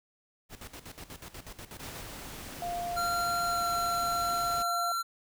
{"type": "noise with tremolo", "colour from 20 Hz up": "pink", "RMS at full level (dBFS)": -44, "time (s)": [0.49, 2.05], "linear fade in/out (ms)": 50, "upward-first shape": "square", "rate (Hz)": 8.2, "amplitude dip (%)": 75}
{"type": "noise", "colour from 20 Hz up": "pink", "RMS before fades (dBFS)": -43, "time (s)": [1.79, 4.63], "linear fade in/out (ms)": 10}
{"type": "tone", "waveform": "sine", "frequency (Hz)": 698.5, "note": "F5", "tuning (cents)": 0, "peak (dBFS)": -32, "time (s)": [2.62, 4.92], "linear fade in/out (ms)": 2}
{"type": "tone with pitch glide", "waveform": "square", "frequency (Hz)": [1376, 1361], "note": ["F6", "F6"], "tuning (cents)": [-26, -45], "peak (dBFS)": -30, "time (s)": [2.96, 5.03], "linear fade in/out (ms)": 20, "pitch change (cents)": -19, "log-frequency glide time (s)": [3.45, 3.65]}
{"effects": []}